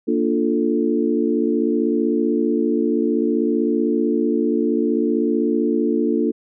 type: chord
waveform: sine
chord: Bb major seventh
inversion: none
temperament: equal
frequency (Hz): 233.1 / 293.7 / 349.2 / 440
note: Bb3 / D4 / F4 / A4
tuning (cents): 0 / 0 / 0 / 0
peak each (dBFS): -21 / -21 / -22 / -23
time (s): 0.07-6.32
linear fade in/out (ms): 20
effects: none